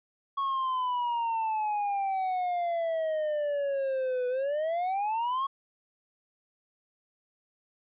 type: exponential two-way sweep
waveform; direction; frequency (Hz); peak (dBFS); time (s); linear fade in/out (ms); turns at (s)
triangle; down then up; 1108.7 to 493.9 to 1108.7; -25; 0.37-5.47; 10; 4.28
effects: resampled to 8000 Hz